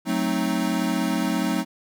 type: chord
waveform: square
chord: F# diminished seventh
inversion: none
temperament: equal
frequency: 185 / 220 / 261.6 / 311.1 Hz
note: F#3 / A3 / C4 / Eb4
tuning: 0 / 0 / 0 / 0 cents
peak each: -28 dBFS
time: 0.05-1.65 s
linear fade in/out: 50 ms
effects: none